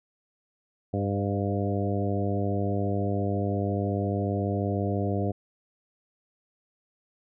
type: harmonic tone with a mistuned harmonic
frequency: 100.3 Hz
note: G2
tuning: 40 cents sharp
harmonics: 1 / 2 / 3 / 4 / 5 / 6 / 7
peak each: -28 / -31 / -33 / -34 / -35 / -36 / -36 dBFS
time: 0.93-5.32 s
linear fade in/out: 10 ms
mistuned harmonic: 6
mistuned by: +17 cents
effects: none